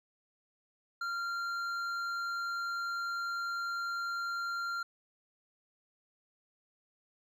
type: tone with hard clipping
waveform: triangle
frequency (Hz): 1385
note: F6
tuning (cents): -15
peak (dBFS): -35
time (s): 1.01-4.83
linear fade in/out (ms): 5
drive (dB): 11
effects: none